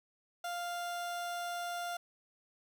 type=tone; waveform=30% pulse; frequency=698.5 Hz; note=F5; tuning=in tune; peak=-34 dBFS; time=0.44-1.97 s; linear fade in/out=5 ms; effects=none